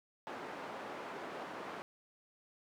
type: band-pass noise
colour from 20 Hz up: white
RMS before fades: -45 dBFS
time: 0.27-1.82 s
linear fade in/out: 0 ms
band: 250 to 1100 Hz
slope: 12 dB/octave
effects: none